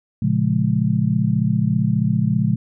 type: chord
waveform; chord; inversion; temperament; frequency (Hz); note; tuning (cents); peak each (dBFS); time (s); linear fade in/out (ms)
sine; Bb minor seventh; none; just; 116.54 / 139.85 / 174.81 / 209.8; Bb2 / Db3 / F3 / Ab3; 0 / +16 / +2 / +18; -21; 0.22-2.56; 5
effects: none